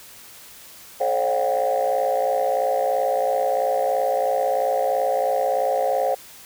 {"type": "tone cluster", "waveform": "sine", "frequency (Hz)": [432.2, 536, 594, 715, 778], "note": ["A4", "C5", "D5", "F5", "G5"], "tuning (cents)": [-31, 42, 20, 41, -13], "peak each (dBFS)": [-29, -21, -27, -23, -25], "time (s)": [1, 6.15], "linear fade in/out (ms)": 10, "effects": ["tanh soft clip ceiling -12 dBFS", "white hiss -44 dBFS RMS until 6.45 s"]}